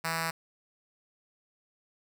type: tone with notch filter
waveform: 5% pulse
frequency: 163.8 Hz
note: E3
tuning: 11 cents flat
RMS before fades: -32 dBFS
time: 0.04-0.31 s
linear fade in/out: 10 ms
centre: 370 Hz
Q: 0.63
effects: none